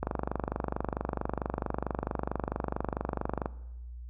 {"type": "click train", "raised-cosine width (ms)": 1, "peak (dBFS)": -16, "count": 85, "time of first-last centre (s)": [0.03, 3.459], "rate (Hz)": 24.5, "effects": ["noise-tail reverb RT60 1.0 s tail -20 dB re dry", "added 60 Hz sine -40 dBFS peak until 4.09 s"]}